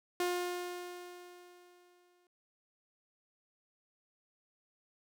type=tone with exponential decay; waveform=sawtooth; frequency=355.7 Hz; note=F4; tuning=32 cents sharp; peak=-26 dBFS; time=0.2-2.27 s; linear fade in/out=2 ms; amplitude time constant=450 ms; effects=none